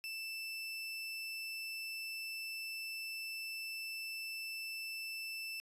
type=tone; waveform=30% pulse; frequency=2650 Hz; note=E7; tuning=9 cents sharp; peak=-38 dBFS; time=0.04-5.6 s; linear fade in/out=0 ms; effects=resampled to 32000 Hz